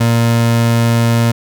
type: tone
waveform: 30% pulse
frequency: 116.54 Hz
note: A#2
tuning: in tune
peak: -7 dBFS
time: 0-1.32 s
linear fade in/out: 10 ms
effects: none